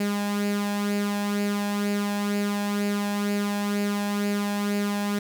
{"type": "tone with flanger", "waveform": "sawtooth", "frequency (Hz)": 204.2, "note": "G#3", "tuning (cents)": -29, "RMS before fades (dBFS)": -26, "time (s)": [0, 5.19], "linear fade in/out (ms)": 5, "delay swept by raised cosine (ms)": [0.42, 1.21], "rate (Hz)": 2.1, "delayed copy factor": 0.5, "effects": []}